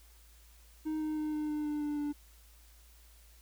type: tone with pitch steps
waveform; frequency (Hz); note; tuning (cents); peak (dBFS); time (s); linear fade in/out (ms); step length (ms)
triangle; 311.1 / 308.4 / 305.8 / 303.1 / 300.5 / 297.9 / 295.3 / 292.8; D#4 / D#4 / D#4 / D#4 / D4 / D4 / D4 / D4; 0 / -15 / -30 / -45 / +40 / +25 / +10 / -5; -30; 0.85-2.13; 20; 160
effects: added 56 Hz sine -57 dBFS peak until 3.41 s + white hiss -63 dBFS RMS until 3.41 s